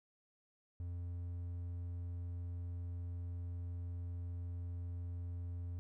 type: tone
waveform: triangle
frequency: 87.31 Hz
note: F2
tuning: in tune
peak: -38 dBFS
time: 0.8-5.79 s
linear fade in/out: 0 ms
effects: none